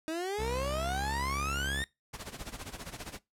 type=exponential sweep; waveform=30% pulse; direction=up; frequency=311.1 to 1864.7 Hz; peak=-30 dBFS; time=0.08-1.84 s; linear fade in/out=0 ms
type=tone with pitch glide; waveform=sawtooth; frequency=65.41 to 69.14 Hz; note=C2 to C#2; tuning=0 to -4 cents; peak=-31 dBFS; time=0.38-1.84 s; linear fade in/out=20 ms; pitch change=+96 cents; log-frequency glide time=0.68-1.12 s
type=noise with tremolo; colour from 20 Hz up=pink; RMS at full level=-40 dBFS; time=2.13-3.19 s; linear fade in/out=10 ms; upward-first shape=sine; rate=15 Hz; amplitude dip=80%
effects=noise-tail reverb RT60 0.2 s tail -21 dB re dry + low-pass 12000 Hz 12 dB/octave